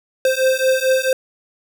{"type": "beating tone pair", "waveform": "square", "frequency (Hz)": [520, 524.5], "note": ["C5", "C5"], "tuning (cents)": [-11, 4], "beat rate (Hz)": 4.5, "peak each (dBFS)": -18, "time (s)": [0.25, 1.13], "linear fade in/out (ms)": 2, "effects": []}